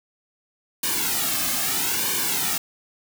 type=noise with flanger; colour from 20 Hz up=white; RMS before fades=-24 dBFS; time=0.83-2.58 s; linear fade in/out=5 ms; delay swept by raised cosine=1.5 to 2.13 ms; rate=0.78 Hz; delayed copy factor=-1; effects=none